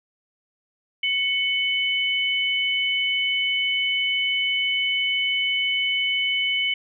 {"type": "tone pair together", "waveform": "sine", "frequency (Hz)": [2217, 3011], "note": ["C#7", "F#7"], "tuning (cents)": [0, 30], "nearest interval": "perfect fourth", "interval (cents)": 530, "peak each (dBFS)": -23, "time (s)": [1.03, 6.74], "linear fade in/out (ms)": 5, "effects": []}